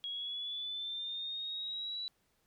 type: exponential sweep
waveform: sine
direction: up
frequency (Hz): 3300 to 3951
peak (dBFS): -37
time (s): 0.04-2.08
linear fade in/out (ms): 0
effects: pink hiss -75 dBFS RMS until 2.46 s